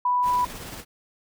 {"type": "tone", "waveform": "sine", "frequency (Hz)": 987.8, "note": "B5", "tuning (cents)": 0, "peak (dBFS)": -19, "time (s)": [0.05, 0.45], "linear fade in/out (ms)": 5}
{"type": "noise with tremolo", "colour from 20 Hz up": "pink", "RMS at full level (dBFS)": -37, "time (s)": [0.22, 0.85], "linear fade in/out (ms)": 50, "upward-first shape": "square", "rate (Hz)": 18, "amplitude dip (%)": 25}
{"effects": []}